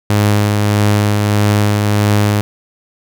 sawtooth tone with tremolo, 103.83 Hz, G#2, in tune, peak -5 dBFS, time 0.1-2.41 s, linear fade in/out 0 ms, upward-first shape triangle, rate 1.6 Hz, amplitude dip 30%, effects none

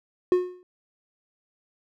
triangle tone with exponential decay, 361.9 Hz, F#4, 38 cents flat, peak -12 dBFS, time 0.32-0.63 s, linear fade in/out 1 ms, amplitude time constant 67 ms, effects none

